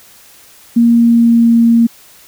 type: tone with pitch glide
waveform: sine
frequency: 234.2 to 232 Hz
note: A#3 to A#3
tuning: +8 to -8 cents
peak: -5 dBFS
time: 0.76-1.87 s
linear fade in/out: 10 ms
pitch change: -16 cents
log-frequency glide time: 0.93-1.53 s
effects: white hiss -42 dBFS RMS until 2.27 s